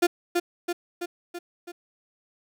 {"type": "tone with echo", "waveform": "35% pulse", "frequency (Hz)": 349.2, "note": "F4", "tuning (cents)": 0, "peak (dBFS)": -15, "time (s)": [0.02, 0.07], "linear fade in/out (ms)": 10, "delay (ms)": 330, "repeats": 5, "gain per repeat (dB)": -4, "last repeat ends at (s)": 1.72, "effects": []}